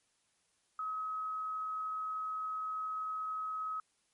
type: tone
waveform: sine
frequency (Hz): 1275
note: D#6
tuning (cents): +42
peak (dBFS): -35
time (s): 0.79-3.8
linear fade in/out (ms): 2
effects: white hiss -75 dBFS RMS until 4.13 s + MP3 48 kbps